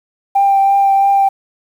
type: tone with vibrato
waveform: sine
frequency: 789 Hz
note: G5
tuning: 11 cents sharp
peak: -7 dBFS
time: 0.35-1.29 s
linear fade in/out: 10 ms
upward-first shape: triangle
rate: 3 Hz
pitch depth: 15 cents each way
effects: tanh soft clip ceiling -4 dBFS + 7-bit